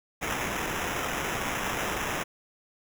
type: noise with sample-and-hold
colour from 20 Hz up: white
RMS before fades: -31 dBFS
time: 0.21-2.24 s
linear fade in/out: 20 ms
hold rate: 4410 Hz
effects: none